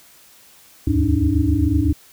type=tone cluster; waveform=sine; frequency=72.6 / 80.4 / 102.8 / 283 / 309 Hz; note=D2 / E2 / G#2 / C#4 / D#4; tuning=-19 / -43 / -17 / +36 / -12 cents; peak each=-21 dBFS; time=0.87-1.93 s; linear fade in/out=5 ms; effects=white hiss -49 dBFS RMS until 2.12 s